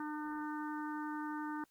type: harmonic tone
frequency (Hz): 301.9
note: D4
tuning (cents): +48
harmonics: 1 / 3 / 4 / 5 / 6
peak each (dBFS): -40 / -44 / -48 / -48 / -55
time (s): 0-1.64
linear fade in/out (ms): 2
effects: white hiss -74 dBFS RMS until 1.7 s + Opus 48 kbps